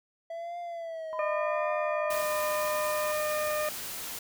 triangle tone with vibrato, 662 Hz, E5, 7 cents sharp, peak -33 dBFS, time 0.3-2.23 s, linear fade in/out 5 ms, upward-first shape triangle, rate 0.87 Hz, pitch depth 96 cents each way
sine tone with tremolo, 1007 Hz, B5, 33 cents sharp, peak -35 dBFS, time 1.13-3.12 s, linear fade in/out 0 ms, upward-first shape square, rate 0.84 Hz, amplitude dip 25%
harmonic tone, 607 Hz, D#5, 43 cents flat, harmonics 1 / 2 / 3 / 4, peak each -29 / -35 / -39 / -41 dBFS, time 1.19-3.69 s, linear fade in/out 2 ms
white noise, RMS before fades -38 dBFS, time 2.1-4.19 s, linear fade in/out 5 ms
effects none

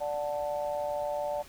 sine chord, D major, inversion none, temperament just, 587.3 / 734.2 / 881 Hz, D5 / F#5 / A5, 0 / -14 / +2 cents, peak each -31 / -37 / -37 dBFS, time 0-1.43 s, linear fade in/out 20 ms, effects pink hiss -52 dBFS RMS until 1.48 s

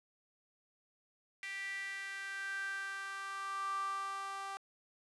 sawtooth tone with high-pass filter sweep, 392 Hz, G4, in tune, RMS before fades -41 dBFS, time 1.43-4.57 s, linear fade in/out 0 ms, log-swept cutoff 2100 to 960 Hz, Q 8.4, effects resampled to 24000 Hz

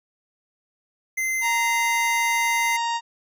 square tone, 2071 Hz, C7, 18 cents flat, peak -23 dBFS, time 1.17-2.77 s, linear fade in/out 10 ms
harmonic tone, 932.3 Hz, A#5, in tune, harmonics 1 / 2 / 3 / 4 / 5 / 6 / 7 / 8, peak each -23 / -33 / -34 / -36 / -39 / -42 / -43 / -41 dBFS, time 1.41-3.01 s, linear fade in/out 50 ms
effects none

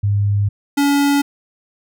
sine / square tone pair in turn, 101.7 / 283.8 Hz, G#2 / C#4, -36 / +41 cents, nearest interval octave + tritone, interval 1777 cents, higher second, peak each -13 dBFS, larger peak neither, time 0.03-0.49 / 0.77-1.22 s, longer first, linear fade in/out 10 ms, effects none

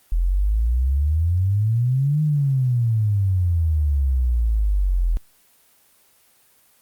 sine exponential two-way sweep, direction up then down, 40.85 to 154.8 to 40.85 Hz, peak -16 dBFS, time 0.12-5.17 s, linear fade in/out 0 ms, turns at 2.22 s, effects white hiss -57 dBFS RMS until 6.81 s + Opus 24 kbps

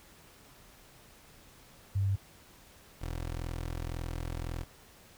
sine / 20% pulse tone pair in turn, 98 / 41.88 Hz, G2 / E1, 0 / +28 cents, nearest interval octave + minor third, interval 1472 cents, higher first, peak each -26 / -30 dBFS, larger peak first, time 1.95-2.16 / 3.01-4.64 s, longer second, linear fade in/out 10 ms, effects pink hiss -57 dBFS RMS until 5.17 s

